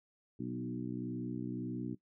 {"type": "harmonic tone with a mistuned harmonic", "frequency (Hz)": 61.74, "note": "B1", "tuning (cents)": 0, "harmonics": [2, 3, 4, 5, 6], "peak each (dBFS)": [-44, -43, -41, -42, -48], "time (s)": [0.39, 1.95], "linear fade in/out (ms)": 10, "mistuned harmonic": 3, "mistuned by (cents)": 18, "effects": ["noise-tail reverb RT60 0.1 s tail -18 dB re dry"]}